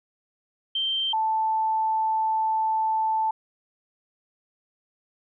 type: tone pair in turn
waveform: sine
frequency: 3136 / 880 Hz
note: G7 / A5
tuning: 0 / 0 cents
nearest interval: octave + minor seventh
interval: 2200 cents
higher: first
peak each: -23 / -21 dBFS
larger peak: second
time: 0.75-1.13 / 1.13-3.31 s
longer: second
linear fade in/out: 5 ms
effects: none

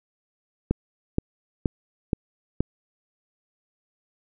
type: click train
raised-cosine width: 3 ms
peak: -8 dBFS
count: 5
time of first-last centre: 0.71-2.606 s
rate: 2.11 Hz
effects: none

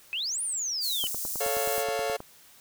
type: exponential two-way sweep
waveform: sine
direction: up then down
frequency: 2489 to 9870 to 2922 Hz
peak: -28 dBFS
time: 0.13-1.07 s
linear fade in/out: 0 ms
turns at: 0.42 s
type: high-pass noise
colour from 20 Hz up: white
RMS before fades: -33 dBFS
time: 0.8-1.85 s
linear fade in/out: 50 ms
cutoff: 5800 Hz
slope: 24 dB/octave
type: click train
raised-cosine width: 1 ms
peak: -24 dBFS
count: 12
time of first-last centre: 1.04-2.204 s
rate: 9.45 Hz
type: chord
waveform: 40% pulse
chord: A augmented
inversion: none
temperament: equal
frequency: 440 / 554.4 / 698.5 Hz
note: A4 / C#5 / E#5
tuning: 0 / 0 / 0 cents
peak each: -31 dBFS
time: 1.4-2.17 s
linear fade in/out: 10 ms
effects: white hiss -55 dBFS RMS until 2.6 s

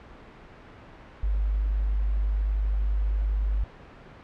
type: tone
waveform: sine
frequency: 50.6 Hz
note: G#1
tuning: 44 cents flat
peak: -22 dBFS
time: 1.23-3.64 s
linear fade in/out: 5 ms
effects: pink hiss -47 dBFS RMS until 4.23 s + low-pass 2000 Hz 12 dB/octave

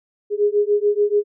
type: beating tone pair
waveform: sine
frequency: 410 / 416.9 Hz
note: G#4 / G#4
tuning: -22 / +7 cents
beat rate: 6.9 Hz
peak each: -18 dBFS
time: 0.3-1.24 s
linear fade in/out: 50 ms
effects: none

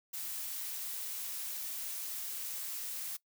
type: noise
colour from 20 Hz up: blue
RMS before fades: -40 dBFS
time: 0.13-3.17 s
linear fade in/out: 10 ms
effects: noise-tail reverb RT60 0.1 s tail -20 dB re dry

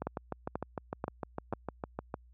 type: two click trains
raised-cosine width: 1 ms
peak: -19 / -21 dBFS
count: 4 / 15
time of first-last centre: 0.07-1.526 / 0.02-2.141 s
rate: 2.06 / 6.6 Hz
effects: added 60 Hz sine -53 dBFS peak until 2.33 s + high-pass 60 Hz 12 dB/octave

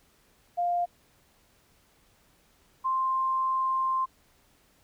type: tone pair in turn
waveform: sine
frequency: 701 / 1050.3 Hz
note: F5 / C6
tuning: +6 / +6 cents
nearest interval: perfect fifth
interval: 700 cents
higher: second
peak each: -24 dBFS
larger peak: neither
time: 0.57-0.86 / 2.84-4.06 s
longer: second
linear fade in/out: 20 ms
effects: pink hiss -64 dBFS RMS until 4.83 s

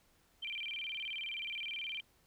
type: tone with vibrato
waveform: sine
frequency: 2716 Hz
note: F7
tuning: 49 cents flat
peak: -38 dBFS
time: 0.42-2.01 s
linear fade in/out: 10 ms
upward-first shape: square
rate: 19 Hz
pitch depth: 240 cents each way
effects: pink hiss -70 dBFS RMS until 2.26 s

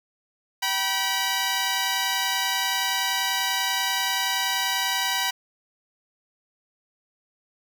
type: tone pair together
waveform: 10% pulse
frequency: 770 / 970.1 Hz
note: G5 / B5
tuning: -31 / -31 cents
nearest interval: major third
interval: 400 cents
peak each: -19 / -16 dBFS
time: 0.62-5.31 s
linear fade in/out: 10 ms
effects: none

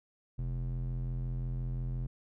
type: tone with band-pass filter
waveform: square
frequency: 42.86 Hz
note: F1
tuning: 32 cents flat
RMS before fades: -35 dBFS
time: 0.38-2.07 s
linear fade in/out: 10 ms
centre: 99 Hz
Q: 3.1
effects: none

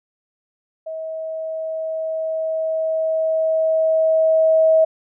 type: tone with level ramp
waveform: sine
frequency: 640 Hz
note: D#5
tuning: 49 cents sharp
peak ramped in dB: -26 to -10 dBFS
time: 0.86-4.85 s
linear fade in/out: 10 ms
effects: none

